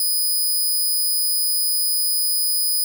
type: tone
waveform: 5% pulse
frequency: 4992 Hz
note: D#8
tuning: 5 cents sharp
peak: -11 dBFS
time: 0-2.84 s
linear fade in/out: 2 ms
effects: none